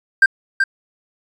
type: tone with echo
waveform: triangle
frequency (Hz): 1577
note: G6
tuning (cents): +10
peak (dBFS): -3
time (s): 0.22-0.26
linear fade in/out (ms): 5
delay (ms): 380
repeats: 1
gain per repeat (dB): -7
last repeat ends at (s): 0.64
effects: tanh soft clip ceiling -2 dBFS + resampled to 24000 Hz